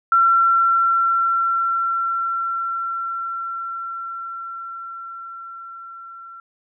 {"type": "tone with level ramp", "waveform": "sine", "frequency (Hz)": 1357, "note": "E6", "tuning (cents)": 50, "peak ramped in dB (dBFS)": [-11, -36], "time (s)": [0.12, 6.4], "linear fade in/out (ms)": 2, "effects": []}